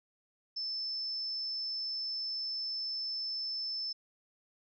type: tone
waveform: sine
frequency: 5274 Hz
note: E8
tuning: in tune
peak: -34 dBFS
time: 0.56-3.93 s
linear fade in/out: 10 ms
effects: none